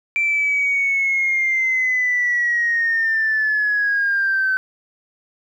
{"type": "linear sweep", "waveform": "sine", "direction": "down", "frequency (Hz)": [2349, 1524], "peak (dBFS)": -15, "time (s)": [0.16, 4.57], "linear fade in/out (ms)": 0, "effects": ["tanh soft clip ceiling -11 dBFS", "9-bit"]}